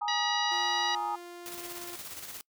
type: chord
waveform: sine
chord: Ab suspended second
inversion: none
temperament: just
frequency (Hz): 830.6 / 934.4 / 1245.9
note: Ab5 / Bb5 / Eb6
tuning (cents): 0 / +4 / +2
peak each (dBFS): -32 / -35 / -37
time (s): 0.01-1.16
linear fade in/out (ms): 10
type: harmonic tone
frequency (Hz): 963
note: B5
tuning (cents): -44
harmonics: 2 / 3 / 4 / 5 / 6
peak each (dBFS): -34 / -35 / -33 / -37 / -40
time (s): 0.08-0.95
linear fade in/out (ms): 2
type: tone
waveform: sawtooth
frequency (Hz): 349.2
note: F4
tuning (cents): 0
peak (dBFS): -39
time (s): 0.51-1.96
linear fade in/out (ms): 10
type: noise with tremolo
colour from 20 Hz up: white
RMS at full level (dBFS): -41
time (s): 1.46-2.41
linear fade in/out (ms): 0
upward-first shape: square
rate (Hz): 17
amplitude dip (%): 40
effects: noise-tail reverb RT60 0.1 s tail -25 dB re dry

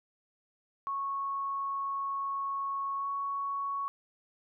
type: tone with pitch glide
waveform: sine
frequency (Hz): 1103 to 1113.2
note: C#6 to C#6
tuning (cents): -9 to +7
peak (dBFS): -31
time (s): 0.87-3.88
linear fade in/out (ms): 0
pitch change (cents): +16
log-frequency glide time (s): 2.97-3.08
effects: none

